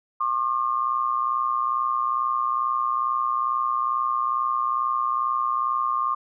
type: tone pair together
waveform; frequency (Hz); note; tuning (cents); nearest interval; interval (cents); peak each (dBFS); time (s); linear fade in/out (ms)
sine; 1075 / 1197.3; C6 / D6; +47 / +33; major second; 186; -24; 0.2-6.15; 10
effects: none